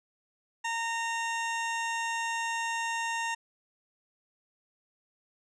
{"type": "tone", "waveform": "20% pulse", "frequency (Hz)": 920, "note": "A#5", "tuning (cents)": -23, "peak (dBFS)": -25, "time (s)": [0.64, 3.35], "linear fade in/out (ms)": 10, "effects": ["resampled to 22050 Hz"]}